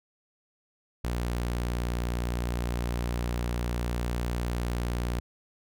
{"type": "tone", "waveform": "sawtooth", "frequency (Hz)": 59.7, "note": "A#1", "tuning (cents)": 42, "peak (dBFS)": -24, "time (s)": [1.04, 5.2], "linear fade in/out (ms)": 5, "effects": []}